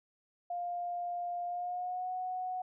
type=tone with pitch glide; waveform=sine; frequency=703 to 737.1 Hz; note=F5 to F#5; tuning=+11 to -7 cents; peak=-34 dBFS; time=0.5-2.62 s; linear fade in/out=5 ms; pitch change=+82 cents; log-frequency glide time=1.46-2.11 s; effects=none